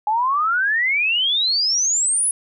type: exponential sweep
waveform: sine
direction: up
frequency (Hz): 830.6 to 10590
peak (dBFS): -16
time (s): 0.07-2.31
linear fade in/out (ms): 2
effects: none